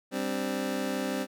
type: chord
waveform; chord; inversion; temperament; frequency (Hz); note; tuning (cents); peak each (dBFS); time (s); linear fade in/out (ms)
25% pulse; G suspended fourth; none; just; 196 / 261.3 / 294; G3 / C4 / D4; 0 / -2 / +2; -31 / -28 / -33; 0.11-1.27; 50
effects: none